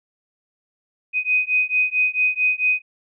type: beating tone pair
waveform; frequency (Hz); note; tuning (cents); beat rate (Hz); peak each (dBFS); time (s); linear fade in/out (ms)
sine; 2500 / 2504.5; D#7 / D#7; +8 / +11; 4.5; -20; 1.13-2.82; 50
effects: none